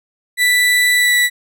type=tone with pitch glide; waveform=35% pulse; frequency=1975.5 to 1959.6 Hz; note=B6 to B6; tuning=0 to -14 cents; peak=-9 dBFS; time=0.37-1.3 s; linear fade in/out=50 ms; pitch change=-14 cents; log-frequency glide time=0.93-1.17 s; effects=none